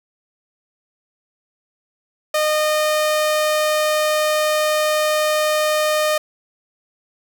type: tone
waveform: sawtooth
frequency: 612 Hz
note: D#5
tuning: 29 cents flat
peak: -12 dBFS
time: 2.34-6.18 s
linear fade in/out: 5 ms
effects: none